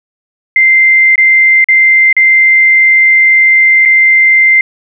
sine tone with dropouts, 2086 Hz, C7, 6 cents flat, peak -3 dBFS, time 0.56-4.61 s, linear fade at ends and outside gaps 2 ms, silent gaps 1.157-1.179 / 1.643-1.686 / 2.128-2.166 / 3.853-3.857 s, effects none

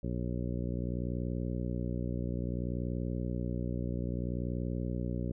harmonic tone, 60.6 Hz, B1, 32 cents flat, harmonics 1 / 2 / 3 / 4 / 5 / 6 / 7 / 8 / 9, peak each -37 / -37 / -38 / -41 / -43 / -46 / -47 / -53 / -47 dBFS, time 0.03-5.32 s, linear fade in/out 5 ms, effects none

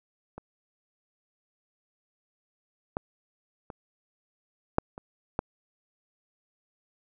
clicks, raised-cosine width 1 ms, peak -26 / -15 / -25 / -7 / -26 / -12 dBFS, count 6, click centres 0.38 / 2.969 / 3.702 / 4.784 / 4.979 / 5.391 s, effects none

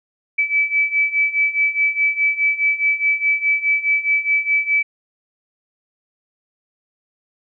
sine beating tone pair, 2300 / 2304.8 Hz, D7 / D7, -37 / -33 cents, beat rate 4.8 Hz, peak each -20 / -17 dBFS, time 0.38-4.83 s, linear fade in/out 10 ms, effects none

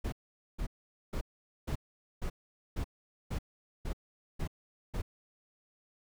brown noise bursts, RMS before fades -34 dBFS, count 10, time 0.04-5.02 s, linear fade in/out 10 ms, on 84 ms, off 460 ms, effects none

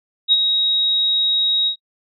sine tone with ADSR envelope, 3794 Hz, A#7, 30 cents sharp, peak -9 dBFS, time 0.28-1.76 s, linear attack 41 ms, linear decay 38 ms, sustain -6 dB, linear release 91 ms, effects noise-tail reverb RT60 0.1 s tail -22 dB re dry

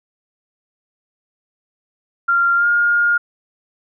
sine tone with pitch glide, 1387 to 1418.6 Hz, F6 to F6, -12 to +27 cents, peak -12 dBFS, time 2.28-3.18 s, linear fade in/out 10 ms, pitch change +39 cents, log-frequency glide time 2.56-2.67 s, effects none

